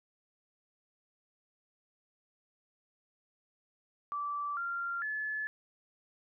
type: tone with pitch steps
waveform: sine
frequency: 1162 / 1386 / 1723 Hz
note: D6 / F6 / A6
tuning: -19 / -14 / -37 cents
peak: -33 dBFS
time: 4.12-5.47 s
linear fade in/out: 0 ms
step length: 450 ms
effects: none